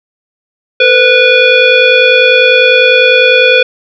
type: tone with frequency modulation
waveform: sine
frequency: 1480 Hz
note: F#6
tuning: in tune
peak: -3 dBFS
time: 0.8-3.63 s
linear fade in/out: 5 ms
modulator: 970 Hz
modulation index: 1.8
effects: none